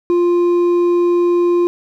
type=tone with hard clipping; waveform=sine; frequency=349.2 Hz; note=F4; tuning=in tune; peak=-12 dBFS; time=0.1-1.67 s; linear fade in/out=0 ms; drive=4 dB; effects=none